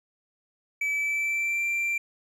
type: tone with pitch glide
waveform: triangle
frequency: 2300 to 2359 Hz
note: D7 to D7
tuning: -37 to +7 cents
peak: -23 dBFS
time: 0.81-1.98 s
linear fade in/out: 5 ms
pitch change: +44 cents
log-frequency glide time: 0.92-1.65 s
effects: none